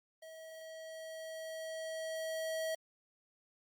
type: tone with level ramp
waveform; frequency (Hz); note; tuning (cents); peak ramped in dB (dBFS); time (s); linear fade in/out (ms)
square; 642; E5; -46; -50 to -35; 0.22-2.75; 5
effects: Opus 32 kbps